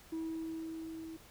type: tone with level ramp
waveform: sine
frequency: 323.6 Hz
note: E4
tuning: 32 cents flat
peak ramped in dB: -33 to -43 dBFS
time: 0.12-1.17 s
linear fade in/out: 10 ms
effects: tanh soft clip ceiling -34 dBFS + pink hiss -58 dBFS RMS until 1.3 s